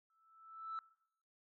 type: tone with exponential growth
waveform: sine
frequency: 1318.5 Hz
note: E6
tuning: in tune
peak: -37 dBFS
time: 0.1-0.79 s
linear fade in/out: 1 ms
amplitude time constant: 150 ms
effects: noise-tail reverb RT60 0.8 s tail -23 dB re dry + tanh soft clip ceiling -37 dBFS